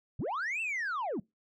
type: linear two-way sweep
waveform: sine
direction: up then down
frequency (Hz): 68.1 to 2725 to 163.4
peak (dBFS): -29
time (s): 0.19-1.2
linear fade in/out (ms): 5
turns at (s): 0.61
effects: noise-tail reverb RT60 0.2 s tail -26 dB re dry + tanh soft clip ceiling -30 dBFS